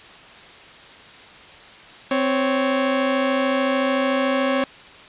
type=tone pair together; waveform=sawtooth; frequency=260.4 / 554.4 Hz; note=C4 / C#5; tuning=-8 / 0 cents; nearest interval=octave + minor second; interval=1308 cents; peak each=-17 dBFS; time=2.11-4.64 s; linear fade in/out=2 ms; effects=white hiss -43 dBFS RMS until 5.08 s + resampled to 8000 Hz